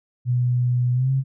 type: tone with pitch glide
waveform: sine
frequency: 123.47 to 133.87 Hz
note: B2 to C3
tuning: 0 to +40 cents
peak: -17 dBFS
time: 0.25-1.24 s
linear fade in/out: 50 ms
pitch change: +140 cents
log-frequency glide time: 0.93-1.11 s
effects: none